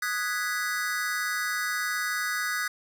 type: chord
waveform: square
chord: G# minor seventh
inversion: second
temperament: equal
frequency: 1244.5 / 1480 / 1661.2 / 1975.5 Hz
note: D#6 / F#6 / G#6 / B6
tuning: 0 / 0 / 0 / 0 cents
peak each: -35 / -33 / -33 / -34 dBFS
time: 0.02-2.68 s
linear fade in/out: 5 ms
effects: none